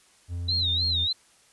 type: tone with pitch glide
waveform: triangle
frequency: 87 to 84.33 Hz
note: F2 to E2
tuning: -6 to +40 cents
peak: -27 dBFS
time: 0.28-1.08 s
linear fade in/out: 50 ms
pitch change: -54 cents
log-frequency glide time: 0.63-0.88 s
type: tone with vibrato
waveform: sine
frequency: 3917 Hz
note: B7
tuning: 15 cents flat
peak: -23 dBFS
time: 0.48-1.13 s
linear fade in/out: 10 ms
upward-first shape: sine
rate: 3.3 Hz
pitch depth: 140 cents each way
effects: white hiss -59 dBFS RMS until 1.52 s + resampled to 24000 Hz